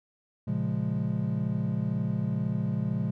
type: chord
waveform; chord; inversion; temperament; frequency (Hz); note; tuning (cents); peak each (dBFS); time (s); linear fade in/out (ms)
triangle; Bb minor seventh; none; equal; 116.54 / 138.59 / 174.61 / 207.7; Bb2 / Db3 / F3 / Ab3; 0 / 0 / 0 / 0; -30; 0.47-3.11; 10
effects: none